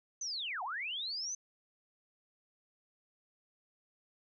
sine linear two-way sweep, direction down then up, 6272 to 698.5 to 6272 Hz, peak -36 dBFS, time 0.21-1.35 s, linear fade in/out 5 ms, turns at 0.63 s, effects none

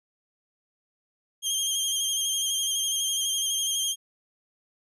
20% pulse tone with vibrato, 3201 Hz, G7, 36 cents sharp, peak -19 dBFS, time 1.42-3.96 s, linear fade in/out 50 ms, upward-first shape square, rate 12 Hz, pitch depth 26 cents each way, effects none

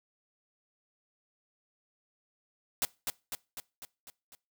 white noise with echo, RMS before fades -29 dBFS, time 2.82-2.85 s, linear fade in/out 0 ms, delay 250 ms, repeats 6, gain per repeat -4 dB, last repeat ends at 4.35 s, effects noise-tail reverb RT60 0.3 s tail -23 dB re dry

